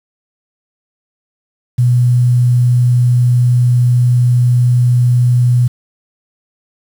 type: tone with quantisation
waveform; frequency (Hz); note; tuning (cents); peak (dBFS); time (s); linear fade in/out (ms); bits
sine; 122.8; B2; -9; -7; 1.78-5.68; 10; 6
effects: none